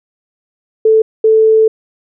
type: tone bursts at uneven times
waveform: sine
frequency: 440 Hz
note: A4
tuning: in tune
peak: -5 dBFS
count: 2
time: 0.85-1.02 / 1.24-1.68 s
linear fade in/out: 5 ms
effects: none